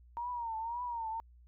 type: tone with vibrato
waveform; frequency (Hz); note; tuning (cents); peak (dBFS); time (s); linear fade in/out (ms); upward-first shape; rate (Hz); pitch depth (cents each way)
sine; 932.3; A#5; 0; -35; 0.17-1.2; 0; triangle; 1.9; 110
effects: added 60 Hz sine -56 dBFS peak until 1.47 s